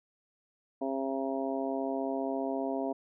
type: harmonic tone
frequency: 134.8 Hz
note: C#3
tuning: 48 cents flat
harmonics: 2 / 3 / 4 / 5 / 6 / 7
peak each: -34 / -37 / -39 / -35 / -46 / -43 dBFS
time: 0.81-2.93 s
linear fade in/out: 10 ms
effects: none